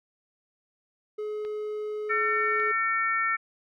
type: tone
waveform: triangle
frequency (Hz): 423.9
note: G#4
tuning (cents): +35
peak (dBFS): -28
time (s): 1.18-2.72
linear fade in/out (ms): 10
type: clicks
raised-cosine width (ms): 0.3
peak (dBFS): -30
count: 2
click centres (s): 1.45 / 2.6
type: harmonic tone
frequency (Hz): 450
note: A4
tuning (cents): +39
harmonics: 3 / 4 / 5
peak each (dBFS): -27 / -28 / -29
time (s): 2.09-3.37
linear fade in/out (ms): 20
effects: none